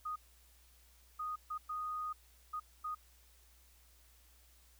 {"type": "tone bursts at uneven times", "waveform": "sine", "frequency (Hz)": 1240, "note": "D#6", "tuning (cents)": -6, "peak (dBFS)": -37, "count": 6, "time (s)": [[0.05, 0.16], [1.19, 1.36], [1.5, 1.58], [1.69, 2.13], [2.53, 2.6], [2.84, 2.95]], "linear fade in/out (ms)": 10, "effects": ["added 60 Hz sine -64 dBFS peak until 4.79 s", "white hiss -67 dBFS RMS until 4.79 s"]}